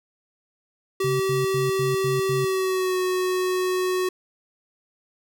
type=tone with pitch glide; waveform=square; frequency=384.3 to 368.6 Hz; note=G4 to F#4; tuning=-34 to -7 cents; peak=-22 dBFS; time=1-4.09 s; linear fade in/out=5 ms; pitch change=-73 cents; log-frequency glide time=2.36-2.99 s
type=tone bursts; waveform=sine; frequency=137 Hz; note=C#3; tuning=20 cents flat; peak=-25 dBFS; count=6; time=1.04-2.45 s; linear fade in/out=5 ms; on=160 ms; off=90 ms
effects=none